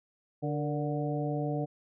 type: harmonic tone with a mistuned harmonic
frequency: 146.83 Hz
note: D3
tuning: in tune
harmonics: 1 / 2 / 3 / 4 / 5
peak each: -32 / -35 / -37 / -38 / -39 dBFS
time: 0.42-1.66 s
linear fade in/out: 20 ms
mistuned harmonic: 3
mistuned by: +70 cents
effects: none